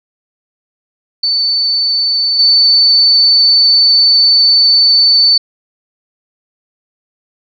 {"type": "tone with level steps", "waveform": "sine", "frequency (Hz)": 4512, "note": "C#8", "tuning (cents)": 30, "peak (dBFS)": [-10, -5], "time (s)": [1.23, 5.38], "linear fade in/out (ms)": 5, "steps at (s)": 2.39, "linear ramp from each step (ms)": 2, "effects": []}